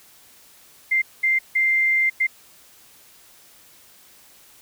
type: tone bursts at uneven times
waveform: sine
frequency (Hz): 2093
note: C7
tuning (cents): 0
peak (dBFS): -16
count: 4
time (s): 0.91-1.02 / 1.23-1.39 / 1.55-2.1 / 2.2-2.27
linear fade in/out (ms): 10
effects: white hiss -51 dBFS RMS until 4.61 s